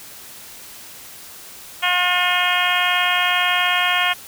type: harmonic tone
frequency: 358.4 Hz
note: F4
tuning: 45 cents sharp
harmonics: 2 / 3 / 4 / 5 / 6 / 7 / 8 / 9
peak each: -24 / -24 / -24 / -24 / -24 / -24 / -24 / -24 dBFS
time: 1.82-4.14 s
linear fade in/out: 20 ms
effects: white hiss -39 dBFS RMS until 4.27 s